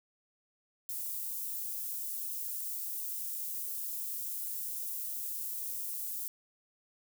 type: high-pass noise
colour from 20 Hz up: white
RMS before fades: -38 dBFS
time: 0.89-6.28 s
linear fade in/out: 0 ms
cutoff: 12000 Hz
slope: 12 dB/octave
effects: none